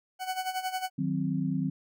40% pulse tone with tremolo, 747 Hz, F#5, 16 cents sharp, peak -27 dBFS, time 0.19-0.9 s, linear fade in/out 50 ms, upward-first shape sine, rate 11 Hz, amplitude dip 75%
sine chord, C diminished, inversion first, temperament equal, 155.56 / 185 / 261.6 Hz, Eb3 / Gb3 / C4, 0 / 0 / 0 cents, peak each -31 dBFS, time 0.98-1.7 s, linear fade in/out 10 ms
effects none

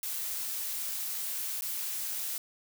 blue noise with dropouts, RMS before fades -35 dBFS, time 0.03-2.38 s, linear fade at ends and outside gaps 1 ms, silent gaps 1.61-1.621 s, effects none

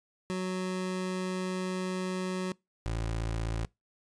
25% pulse tone pair in turn, 185 / 55.93 Hz, F#3 / A1, 0 / +29 cents, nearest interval octave + major sixth, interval 2071 cents, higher first, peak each -27 dBFS, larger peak neither, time 0.3-2.52 / 2.86-3.65 s, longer first, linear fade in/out 0 ms, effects noise-tail reverb RT60 0.2 s tail -24 dB re dry + resampled to 22050 Hz

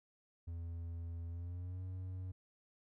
triangle tone with pitch glide, 84.3 to 92.46 Hz, E2 to F#2, +39 to -1 cents, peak -39 dBFS, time 0.47-2.32 s, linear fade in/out 10 ms, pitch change +160 cents, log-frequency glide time 1.28-1.82 s, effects none

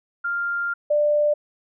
sine tone pair in turn, 1396.9 / 592.9 Hz, F6 / D5, 0 / +16 cents, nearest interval octave + minor third, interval 1484 cents, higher first, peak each -22 / -16 dBFS, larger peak second, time 0.24-0.74 / 0.9-1.34 s, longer first, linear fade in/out 10 ms, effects none

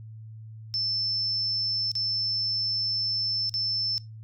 sine tone with dropouts, 5300 Hz, E8, 9 cents sharp, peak -25 dBFS, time 0.74-3.98 s, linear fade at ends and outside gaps 0 ms, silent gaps 1.916-1.953 / 3.494-3.54 s, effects noise-tail reverb RT60 0.2 s tail -21 dB re dry + added 110 Hz sine -40 dBFS peak until 4.23 s

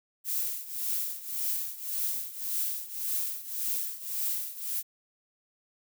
violet noise with tremolo, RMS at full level -29 dBFS, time 0.24-4.83 s, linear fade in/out 50 ms, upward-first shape triangle, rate 1.8 Hz, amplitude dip 85%, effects none

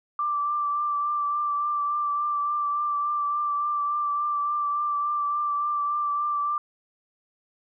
sine tone with vibrato, 1174.7 Hz, D6, in tune, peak -23 dBFS, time 0.19-6.58 s, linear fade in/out 2 ms, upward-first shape triangle, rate 3.5 Hz, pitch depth 24 cents each way, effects none

